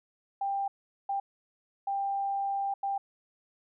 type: tone bursts at uneven times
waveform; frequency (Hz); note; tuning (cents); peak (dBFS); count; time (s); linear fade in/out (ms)
sine; 792; G5; +18; -28; 4; 0.41-0.68 / 1.09-1.2 / 1.87-2.74 / 2.83-2.98; 5
effects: none